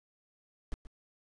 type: noise with echo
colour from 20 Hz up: brown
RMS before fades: -33 dBFS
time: 0.72-0.74 s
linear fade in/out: 0 ms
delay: 130 ms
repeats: 1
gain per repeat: -13 dB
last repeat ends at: 0.87 s
effects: resampled to 22050 Hz